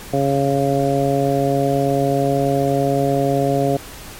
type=harmonic tone; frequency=138.59 Hz; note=C#3; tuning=in tune; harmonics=1 / 2 / 3 / 4 / 5; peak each=-21 / -21 / -21 / -21 / -21 dBFS; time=0.13-3.77 s; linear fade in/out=5 ms; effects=pink hiss -36 dBFS RMS until 4.19 s + MP3 64 kbps